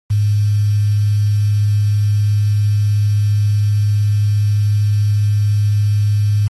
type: tone with quantisation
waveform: sine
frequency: 103.83 Hz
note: G#2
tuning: in tune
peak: -11 dBFS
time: 0.1-6.48 s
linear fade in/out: 10 ms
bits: 6
effects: AAC 32 kbps